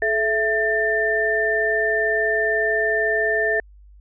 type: tone cluster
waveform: sine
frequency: 431.2 / 665 / 1789 Hz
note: A4 / E5 / A6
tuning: -35 / +15 / +28 cents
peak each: -23 / -24 / -20 dBFS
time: 0.02-3.6 s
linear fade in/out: 2 ms
effects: added 50 Hz sine -44 dBFS peak until 4 s